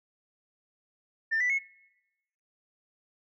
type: tone with pitch steps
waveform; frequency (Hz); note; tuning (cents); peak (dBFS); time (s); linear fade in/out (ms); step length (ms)
sine; 1793 / 1978 / 2182; A6 / B6 / C#7; +32 / +2 / -28; -23; 1.31-1.592; 20; 94
effects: noise-tail reverb RT60 1.0 s tail -24 dB re dry + tanh soft clip ceiling -21 dBFS